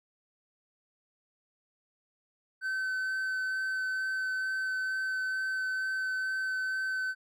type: tone with vibrato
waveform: triangle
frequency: 1529 Hz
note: G6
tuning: 44 cents flat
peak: -28 dBFS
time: 2.61-7.15 s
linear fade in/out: 50 ms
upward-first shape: sine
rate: 2.2 Hz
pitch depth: 8 cents each way
effects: none